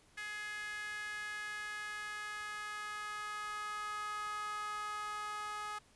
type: tone with high-pass filter sweep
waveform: sawtooth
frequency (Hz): 420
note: G#4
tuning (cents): +19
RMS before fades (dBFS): -42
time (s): 0.17-5.79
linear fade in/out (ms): 10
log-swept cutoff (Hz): 1800 to 1100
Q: 4.6
effects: pink hiss -66 dBFS RMS until 5.95 s + resampled to 24000 Hz